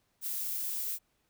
violet noise, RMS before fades -35 dBFS, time 0.21-0.99 s, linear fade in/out 50 ms, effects pink hiss -75 dBFS RMS until 1.29 s

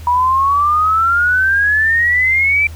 sine exponential sweep, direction up, 965 to 2349 Hz, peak -10 dBFS, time 0.07-2.67 s, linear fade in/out 2 ms, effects added 80 Hz sine -28 dBFS peak until 2.75 s + pink hiss -41 dBFS RMS until 2.75 s

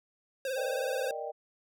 square tone with vibrato, 523.3 Hz, C5, in tune, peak -32 dBFS, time 0.45-1.11 s, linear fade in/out 2 ms, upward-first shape sine, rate 19 Hz, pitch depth 68 cents each way
sine chord, Eb major seventh, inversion second, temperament equal, 466.2 / 587.3 / 622.3 / 784 Hz, Bb4 / D5 / Eb5 / G5, 0 / 0 / 0 / 0 cents, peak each -40 dBFS, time 0.56-1.32 s, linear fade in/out 20 ms
effects none

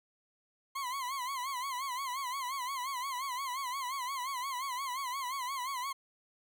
40% pulse tone with vibrato, 1046.5 Hz, C6, in tune, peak -34 dBFS, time 0.75-5.93 s, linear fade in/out 10 ms, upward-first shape sine, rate 5.7 Hz, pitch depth 120 cents each way, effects none

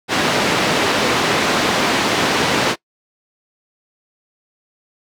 pink band-pass noise, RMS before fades -17 dBFS, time 0.08-2.76 s, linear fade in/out 50 ms, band 220 to 4600 Hz, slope 12 dB/octave, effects noise-tail reverb RT60 0.1 s tail -22 dB re dry

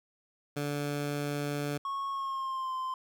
15% pulse tone, 145.1 Hz, D3, 21 cents flat, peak -25 dBFS, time 0.56-1.78 s, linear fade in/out 10 ms
triangle tone with pitch glide, 1099 to 1038.5 Hz, C#6 to C6, -15 to -13 cents, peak -30 dBFS, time 1.85-2.94 s, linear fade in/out 2 ms, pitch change -98 cents, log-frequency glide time 2.1-2.74 s
effects none

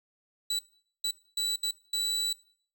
35% pulse tone bursts at uneven times, 3951 Hz, B7, in tune, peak -25 dBFS, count 5, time 0.5-0.59 / 1.04-1.11 / 1.37-1.56 / 1.63-1.71 / 1.93-2.33 s, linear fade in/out 5 ms, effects noise-tail reverb RT60 0.5 s tail -20 dB re dry

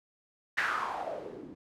blue noise with low-pass filter sweep, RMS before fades -35 dBFS, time 0.57-1.55 s, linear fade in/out 10 ms, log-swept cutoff 1900 to 250 Hz, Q 5.2, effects none

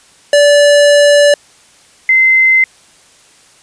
square / sine tone pair in turn, 580 / 2067 Hz, D5 / C7, -22 / -22 cents, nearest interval octave + minor seventh, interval 2200 cents, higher second, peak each -5 dBFS, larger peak neither, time 0.33-1.34 / 2.09-2.64 s, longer first, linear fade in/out 2 ms, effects white hiss -45 dBFS RMS until 3.62 s + resampled to 22050 Hz

